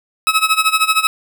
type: tone with tremolo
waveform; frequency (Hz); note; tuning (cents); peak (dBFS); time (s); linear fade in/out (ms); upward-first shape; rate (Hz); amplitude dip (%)
20% pulse; 1287; E6; -42; -4; 0.27-1.07; 0; sine; 13; 85
effects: none